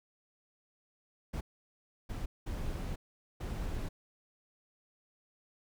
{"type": "noise bursts at uneven times", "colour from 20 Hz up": "brown", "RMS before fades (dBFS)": -37, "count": 4, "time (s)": [[1.33, 1.41], [2.09, 2.26], [2.46, 2.96], [3.4, 3.89]], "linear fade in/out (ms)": 10, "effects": []}